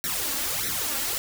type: noise with flanger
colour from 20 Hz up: white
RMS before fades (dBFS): -28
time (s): 0.04-1.18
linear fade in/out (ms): 0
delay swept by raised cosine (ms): 0.51 to 3.71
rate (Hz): 1.6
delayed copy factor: +0.95
effects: none